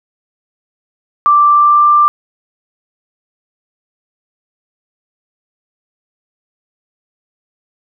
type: tone with pitch glide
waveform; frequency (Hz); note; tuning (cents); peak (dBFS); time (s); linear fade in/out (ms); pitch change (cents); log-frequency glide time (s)
sine; 1174.7 to 1183.6; D6 to D6; 0 to +13; -5; 1.26-2.08; 0; +13; 1.48-1.87
effects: none